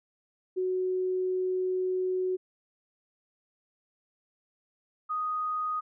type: tone pair in turn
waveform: sine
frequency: 370 / 1244.5 Hz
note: F#4 / D#6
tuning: 0 / 0 cents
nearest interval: octave + major sixth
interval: 2100 cents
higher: second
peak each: -26 / -28 dBFS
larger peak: first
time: 0.56-2.37 / 5.09-5.81 s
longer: first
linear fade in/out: 20 ms
effects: none